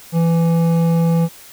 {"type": "tone with hard clipping", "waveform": "triangle", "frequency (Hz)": 166.7, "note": "E3", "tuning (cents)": 20, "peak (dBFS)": -14, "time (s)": [0.12, 1.29], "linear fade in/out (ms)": 50, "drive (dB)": 14, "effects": ["white hiss -41 dBFS RMS until 1.52 s"]}